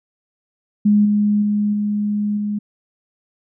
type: tone with level steps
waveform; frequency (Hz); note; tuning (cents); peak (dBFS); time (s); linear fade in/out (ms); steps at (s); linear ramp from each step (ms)
sine; 207.7; G#3; 0; -10 / -13 / -15 / -17 / -19; 0.85-2.59; 10; 1.05 / 1.42 / 1.73 / 2.37; 5
effects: none